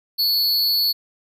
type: tone with amplitude modulation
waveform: square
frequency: 4412 Hz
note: C#8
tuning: 9 cents flat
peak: -14 dBFS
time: 0.18-0.93 s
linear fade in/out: 20 ms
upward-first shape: sine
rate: 273 Hz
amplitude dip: 70%
effects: none